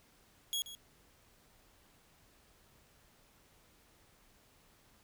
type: tone with echo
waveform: sawtooth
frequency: 3322 Hz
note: G#7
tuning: in tune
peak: -30 dBFS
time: 0.53-0.62 s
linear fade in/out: 0 ms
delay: 130 ms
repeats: 1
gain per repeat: -13 dB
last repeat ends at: 0.75 s
effects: pink hiss -66 dBFS RMS until 5.03 s